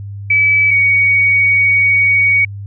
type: tone pair in turn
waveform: sine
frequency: 2294 / 2244 Hz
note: D7 / C#7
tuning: -41 / +21 cents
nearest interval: unison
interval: 38 cents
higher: first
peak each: -8 dBFS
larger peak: neither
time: 0.3-0.71 / 0.71-2.45 s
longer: second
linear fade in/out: 5 ms
effects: added 100 Hz sine -24 dBFS peak until 2.66 s